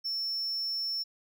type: tone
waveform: triangle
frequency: 5400 Hz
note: E8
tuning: 41 cents sharp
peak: -29 dBFS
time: 0.04-1.04 s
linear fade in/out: 20 ms
effects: none